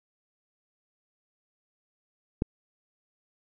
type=click; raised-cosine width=3 ms; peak=-12 dBFS; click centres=2.421 s; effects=none